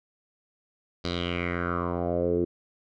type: tone with low-pass filter sweep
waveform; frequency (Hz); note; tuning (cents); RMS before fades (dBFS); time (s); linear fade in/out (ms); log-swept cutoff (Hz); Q
10% pulse; 87.3; F2; 0; -28; 1.04-2.45; 10; 4500 to 360; 4.7
effects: none